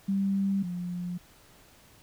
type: tone pair in turn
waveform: sine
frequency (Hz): 196 / 176.99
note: G3 / F3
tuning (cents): 0 / +23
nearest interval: major second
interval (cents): 177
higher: first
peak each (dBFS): -24 / -31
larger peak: first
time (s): 0.08-0.63 / 0.63-1.18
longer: neither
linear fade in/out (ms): 10
effects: pink hiss -57 dBFS RMS until 2.02 s